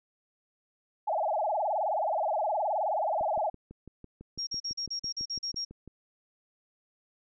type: tone with vibrato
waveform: sine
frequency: 729 Hz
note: F#5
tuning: 26 cents flat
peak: -26 dBFS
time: 1.07-3.5 s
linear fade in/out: 10 ms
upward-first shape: sine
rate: 19 Hz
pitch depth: 300 cents each way
type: click train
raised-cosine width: 3 ms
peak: -33 dBFS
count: 17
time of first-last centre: 3.21-5.877 s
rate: 6 Hz
type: tone bursts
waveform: sine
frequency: 5580 Hz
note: F8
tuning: 2 cents flat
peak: -31 dBFS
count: 10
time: 4.38-5.65 s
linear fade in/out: 10 ms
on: 91 ms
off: 40 ms
effects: none